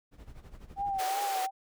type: noise with tremolo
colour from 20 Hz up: brown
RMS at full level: -45 dBFS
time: 0.11-1.03 s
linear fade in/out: 50 ms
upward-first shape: sine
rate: 12 Hz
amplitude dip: 75%
type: tone with vibrato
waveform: sine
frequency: 780 Hz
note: G5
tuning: 9 cents flat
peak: -29 dBFS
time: 0.76-1.51 s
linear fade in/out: 50 ms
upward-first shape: triangle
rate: 2.7 Hz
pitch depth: 73 cents each way
type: high-pass noise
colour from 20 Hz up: pink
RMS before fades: -38 dBFS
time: 0.98-1.47 s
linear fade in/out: 20 ms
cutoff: 380 Hz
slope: 48 dB/octave
effects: none